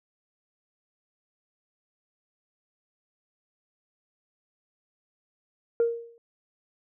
sine tone with exponential decay, 466.2 Hz, A#4, in tune, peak -16 dBFS, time 5.8-6.18 s, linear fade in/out 1 ms, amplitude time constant 82 ms, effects tanh soft clip ceiling -16 dBFS

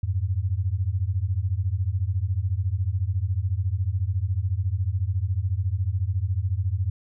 sine beating tone pair, 87.31 / 101.31 Hz, F2 / G#2, 0 / -42 cents, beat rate 14 Hz, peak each -25 dBFS, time 0.03-6.9 s, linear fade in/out 5 ms, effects none

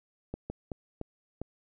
slowing click train, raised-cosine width 2 ms, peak -22 dBFS, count 5, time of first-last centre 0.34-1.416 s, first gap 160 ms, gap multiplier 1.36, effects none

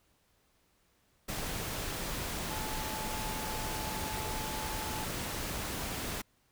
sine tone in noise, 868 Hz, A5, 24 cents flat, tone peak -41 dBFS, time 2.5-5.05 s, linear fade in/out 10 ms, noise pink, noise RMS -37 dBFS, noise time 1.28-6.22 s, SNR -7 dB, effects pink hiss -71 dBFS RMS until 6.51 s

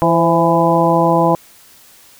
harmonic tone with a mistuned harmonic, 166.8 Hz, E3, 21 cents sharp, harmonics 1 / 2 / 3 / 4 / 5 / 6, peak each -17 / -17 / -17 / -17 / -17 / -17 dBFS, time 0.02-1.35 s, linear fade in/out 0 ms, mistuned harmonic 3, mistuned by +47 cents, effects white hiss -45 dBFS RMS until 2.19 s

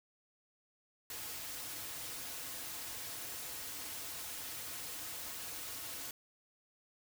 white noise with comb filter, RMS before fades -44 dBFS, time 1.1-6.11 s, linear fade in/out 2 ms, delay 5.1 ms, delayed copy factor -0.55, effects none

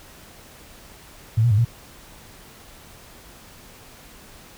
sine tone with pitch steps, 111 / 119.7 / 102.6 / 117 Hz, A2 / A#2 / G#2 / A#2, +16 / +46 / -21 / +7 cents, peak -14 dBFS, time 1.37-1.65 s, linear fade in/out 10 ms, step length 70 ms, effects pink hiss -46 dBFS RMS until 4.57 s

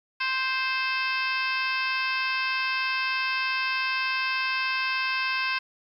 harmonic tone, 523.3 Hz, C5, in tune, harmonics 2 / 3 / 4 / 5 / 6 / 7 / 8 / 9 / 10, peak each -31 / -30 / -34 / -29 / -39 / -42 / -42 / -38 / -39 dBFS, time 0.2-5.59 s, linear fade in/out 10 ms, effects 10-bit

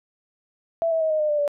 sine tone with pitch steps, 664 / 649.2 / 634.7 / 620.6 / 606.8 / 593.3 / 580.1 Hz, E5 / E5 / D#5 / D#5 / D#5 / D5 / D5, +12 / -27 / +34 / -5 / -44 / +18 / -21 cents, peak -19 dBFS, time 0.82-1.478 s, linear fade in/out 0 ms, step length 94 ms, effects none

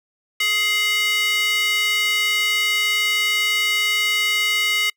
square tone with high-pass filter, 420.2 Hz, G#4, 20 cents sharp, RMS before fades -20 dBFS, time 0.4-4.9 s, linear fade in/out 5 ms, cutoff 2400 Hz, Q 5.4, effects noise-tail reverb RT60 0.1 s tail -26 dB re dry

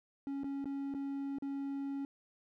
triangle tone with dropouts, 277.2 Hz, C#4, in tune, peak -34 dBFS, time 0.27-2.05 s, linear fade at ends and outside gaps 1 ms, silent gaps 0.435-0.443 / 0.644-0.656 / 0.94-0.947 / 1.385-1.423 s, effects none

